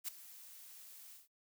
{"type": "noise with ADSR envelope", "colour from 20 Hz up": "blue", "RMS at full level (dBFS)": -38, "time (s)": [0.04, 1.28], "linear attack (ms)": 41, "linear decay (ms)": 6, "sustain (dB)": -17, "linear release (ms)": 150, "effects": ["noise-tail reverb RT60 0.1 s tail -24 dB re dry"]}